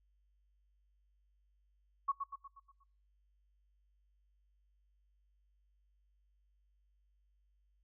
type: tone with echo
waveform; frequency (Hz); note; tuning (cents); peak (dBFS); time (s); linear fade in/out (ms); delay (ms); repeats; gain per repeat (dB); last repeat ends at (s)
sine; 1109; C#6; 0; -29; 2.08-2.12; 10; 120; 6; -6; 2.84
effects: noise-tail reverb RT60 0.5 s tail -24 dB re dry + added 50 Hz sine -70 dBFS peak until 7.83 s